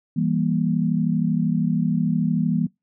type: chord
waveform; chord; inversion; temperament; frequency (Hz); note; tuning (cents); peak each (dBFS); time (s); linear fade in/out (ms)
sine; E diminished; none; just; 164.81 / 197.78 / 237.3; E3 / G3 / Bb3; 0 / +16 / +31; -22 / -24 / -23; 0.16-2.67; 10
effects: noise-tail reverb RT60 0.2 s tail -24 dB re dry